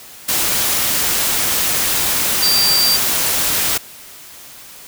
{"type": "tone in noise", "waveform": "sine", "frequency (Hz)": 4701, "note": "D8", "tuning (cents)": 1, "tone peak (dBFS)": -13, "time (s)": [2.42, 2.97], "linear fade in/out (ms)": 10, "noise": "white", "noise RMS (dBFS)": -17, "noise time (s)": [0.28, 3.78], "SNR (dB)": 1, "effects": ["white hiss -38 dBFS RMS until 4.87 s"]}